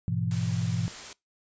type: chord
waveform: sine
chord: E major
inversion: first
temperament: equal with one note detuned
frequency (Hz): 103.83 / 123.47 / 168.47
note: G#2 / B2 / E3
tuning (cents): 0 / 0 / +38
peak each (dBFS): -30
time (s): 0.08-0.88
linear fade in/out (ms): 0
type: noise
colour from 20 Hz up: white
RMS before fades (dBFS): -41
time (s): 0.31-1.13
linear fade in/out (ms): 2
effects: noise-tail reverb RT60 0.2 s tail -23 dB re dry + resampled to 16000 Hz